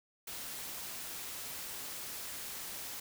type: noise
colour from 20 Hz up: white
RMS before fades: -43 dBFS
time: 0.27-3 s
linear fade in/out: 5 ms
effects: none